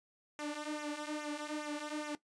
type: tone with flanger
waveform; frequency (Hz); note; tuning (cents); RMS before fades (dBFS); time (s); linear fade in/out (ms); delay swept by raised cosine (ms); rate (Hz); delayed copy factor
sawtooth; 299; D4; +31; -40; 0.39-2.15; 0; 0.22 to 3.82; 2.4; -0.75
effects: noise-tail reverb RT60 0.1 s tail -17 dB re dry + resampled to 22050 Hz